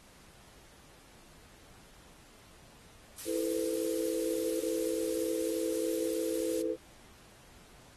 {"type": "noise", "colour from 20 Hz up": "blue", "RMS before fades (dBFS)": -41, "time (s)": [3.18, 6.62], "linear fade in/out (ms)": 5}
{"type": "chord", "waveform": "sine", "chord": "E suspended fourth", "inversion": "none", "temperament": "equal with one note detuned", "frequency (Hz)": [329.6, 440, 503.4], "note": ["E4", "A4", "B4"], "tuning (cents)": [0, 0, 33], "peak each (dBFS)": -35, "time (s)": [3.25, 6.77], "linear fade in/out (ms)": 50}
{"effects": ["pink hiss -58 dBFS RMS until 7.96 s", "AAC 32 kbps"]}